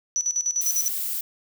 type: tone with tremolo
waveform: sine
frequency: 5930 Hz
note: F#8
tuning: 3 cents sharp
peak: -20 dBFS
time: 0.16-0.88 s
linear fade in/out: 0 ms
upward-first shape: square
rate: 10 Hz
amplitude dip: 75%
type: noise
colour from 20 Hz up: violet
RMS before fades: -28 dBFS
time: 0.61-1.21 s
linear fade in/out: 5 ms
effects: none